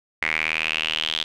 sawtooth tone with band-pass filter sweep, 79 Hz, D#2, 27 cents sharp, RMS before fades -25 dBFS, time 0.22-1.24 s, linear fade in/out 5 ms, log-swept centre 2100 to 3400 Hz, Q 6.7, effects none

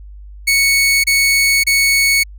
sawtooth tone bursts, 2217 Hz, C#7, in tune, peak -7 dBFS, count 3, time 0.47-2.236 s, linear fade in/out 10 ms, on 570 ms, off 28 ms, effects added 50 Hz sine -32 dBFS peak until 2.38 s

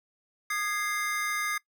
square chord, Ab major, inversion second, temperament equal with one note detuned, 1226.7 / 1661.2 / 2093 Hz, Eb6 / Ab6 / C7, -25 / 0 / 0 cents, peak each -34 / -35 / -32 dBFS, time 0.5-1.58 s, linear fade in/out 5 ms, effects noise-tail reverb RT60 0.1 s tail -21 dB re dry

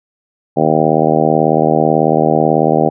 harmonic tone, 78.2 Hz, D#2, 9 cents sharp, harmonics 2 / 3 / 4 / 5 / 6 / 7 / 8 / 9 / 10, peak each -18 / -18 / -18 / -18 / -18 / -18 / -18 / -18 / -18 dBFS, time 0.56-2.9 s, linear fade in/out 20 ms, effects none

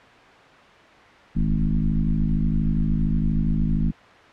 sine tone with frequency modulation, 101.5 Hz, G#2, 39 cents flat, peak -18 dBFS, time 1.35-3.92 s, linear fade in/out 20 ms, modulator 52.9 Hz, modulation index 2.6, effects white hiss -47 dBFS RMS until 4.32 s + low-pass 2000 Hz 12 dB/octave

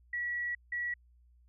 sine tone bursts at uneven times, 1932 Hz, B6, 39 cents flat, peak -32 dBFS, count 2, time 0.13-0.55 / 0.72-0.94 s, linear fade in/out 5 ms, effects added 60 Hz sine -60 dBFS peak until 1.48 s

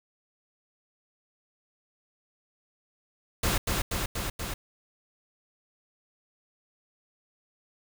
pink noise with echo, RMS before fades -26 dBFS, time 3.43-3.58 s, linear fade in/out 5 ms, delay 240 ms, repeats 4, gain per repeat -2 dB, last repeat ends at 4.54 s, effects none

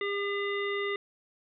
harmonic tone, 402.7 Hz, G4, 47 cents sharp, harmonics 1 / 3 / 5 / 7 / 9, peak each -31 / -38 / -34 / -44 / -43 dBFS, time 0.01-0.96 s, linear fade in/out 2 ms, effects none

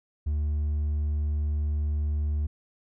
sine tone with hard clipping, 75 Hz, D2, 37 cents sharp, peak -25 dBFS, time 0.26-2.47 s, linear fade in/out 10 ms, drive 2 dB, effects none

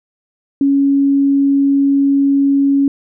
sine tone, 277.9 Hz, C#4, 4 cents sharp, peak -9 dBFS, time 0.61-2.88 s, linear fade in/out 2 ms, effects none

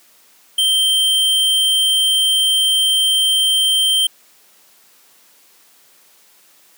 square tone, 3136 Hz, G7, in tune, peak -13 dBFS, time 0.58-4.07 s, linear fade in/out 5 ms, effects white hiss -51 dBFS RMS until 6.77 s + high-pass 200 Hz 12 dB/octave

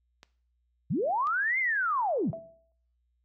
clicks, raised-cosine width 0.2 ms, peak -30 dBFS, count 2, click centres 0.231 / 1.271 s
sine linear two-way sweep, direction up then down, 110.3 to 2150 to 110.3 Hz, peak -25 dBFS, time 0.9-2.31 s, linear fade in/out 10 ms, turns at 1.59 s
sine tone with exponential decay, 659.3 Hz, E5, in tune, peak -32 dBFS, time 2.33-2.72 s, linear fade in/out 1 ms, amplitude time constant 84 ms
effects noise-tail reverb RT60 0.5 s tail -18 dB re dry + added 60 Hz sine -70 dBFS peak until 3.24 s

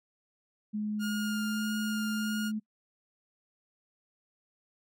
sine tone with pitch glide, 211.2 to 215.1 Hz, G#3 to A3, +29 to -39 cents, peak -30 dBFS, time 0.73-2.6 s, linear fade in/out 20 ms, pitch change +32 cents, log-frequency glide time 1.17-1.61 s
sawtooth tone with vibrato, 1417 Hz, F6, 25 cents sharp, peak -32 dBFS, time 0.99-2.52 s, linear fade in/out 50 ms, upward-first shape sine, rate 1.6 Hz, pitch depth 14 cents each way
effects noise-tail reverb RT60 0.1 s tail -26 dB re dry

